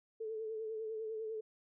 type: tone with vibrato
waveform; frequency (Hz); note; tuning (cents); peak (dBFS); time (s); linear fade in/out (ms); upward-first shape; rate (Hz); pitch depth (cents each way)
sine; 440; A4; 0; -38; 0.2-1.41; 10; triangle; 10; 48
effects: none